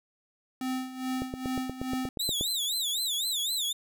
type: tone with tremolo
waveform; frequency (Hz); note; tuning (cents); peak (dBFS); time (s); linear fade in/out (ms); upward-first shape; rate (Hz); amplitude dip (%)
square; 258.2; C4; -23; -29; 0.61-2.09; 2; sine; 2.4; 75
type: click train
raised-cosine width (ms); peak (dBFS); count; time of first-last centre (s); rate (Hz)
2; -20; 11; 1.22-2.41; 8.4
type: tone with vibrato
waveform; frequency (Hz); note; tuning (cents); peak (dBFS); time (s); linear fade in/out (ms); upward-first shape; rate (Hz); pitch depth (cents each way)
sawtooth; 3695; A#7; -16; -25; 2.19-3.73; 10; sine; 3.9; 180
effects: none